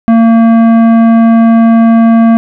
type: tone with tanh clipping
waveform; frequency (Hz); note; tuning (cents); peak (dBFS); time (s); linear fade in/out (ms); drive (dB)
sine; 228.1; A#3; -37; -4; 0.08-2.37; 0; 13
effects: none